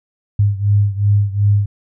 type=beating tone pair; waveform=sine; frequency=101.2 / 103.9 Hz; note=G#2 / G#2; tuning=-44 / +1 cents; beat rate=2.7 Hz; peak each=-13 / -16 dBFS; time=0.39-1.66 s; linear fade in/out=5 ms; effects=none